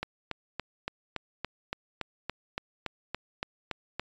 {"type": "click train", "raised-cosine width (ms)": 0.3, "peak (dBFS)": -16, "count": 15, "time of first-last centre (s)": [0.03, 3.996], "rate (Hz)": 3.53, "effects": ["resampled to 16000 Hz"]}